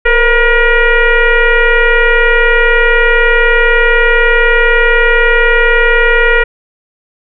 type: tone with frequency modulation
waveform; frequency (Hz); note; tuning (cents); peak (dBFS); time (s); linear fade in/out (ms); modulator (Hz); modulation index
sine; 944; A#5; +22; -5; 0.05-6.44; 10; 482; 2.7
effects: none